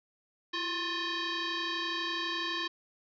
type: tone with frequency modulation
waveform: sine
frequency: 1043 Hz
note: C6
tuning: 6 cents flat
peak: -31 dBFS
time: 0.53-2.68 s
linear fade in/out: 10 ms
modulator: 706 Hz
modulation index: 4.9
effects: none